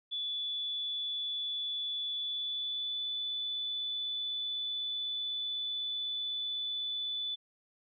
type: tone with pitch glide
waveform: sine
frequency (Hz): 3450 to 3484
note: A7 to A7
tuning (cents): -35 to -18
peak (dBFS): -33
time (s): 0.11-7.36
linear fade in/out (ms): 20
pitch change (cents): +17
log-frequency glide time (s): 2.1-3.03
effects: none